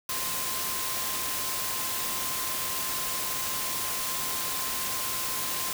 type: tone in noise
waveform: sine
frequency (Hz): 1045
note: C6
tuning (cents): -2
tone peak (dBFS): -39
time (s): 0.09-5.73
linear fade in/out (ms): 2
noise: white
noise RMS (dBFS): -31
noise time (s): 0.09-5.73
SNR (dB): -11
effects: none